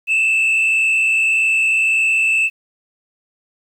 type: tone with frequency modulation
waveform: sine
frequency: 2637 Hz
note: E7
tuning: in tune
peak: -10 dBFS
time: 0.07-2.5 s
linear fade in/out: 50 ms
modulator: 61.7 Hz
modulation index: 1
effects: tanh soft clip ceiling -12 dBFS + 8-bit